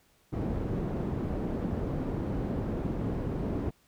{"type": "low-pass noise", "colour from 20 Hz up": "white", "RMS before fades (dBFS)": -32, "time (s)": [0.32, 3.71], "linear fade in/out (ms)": 20, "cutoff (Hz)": 290, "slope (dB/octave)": 12, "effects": ["pink hiss -66 dBFS RMS until 3.87 s"]}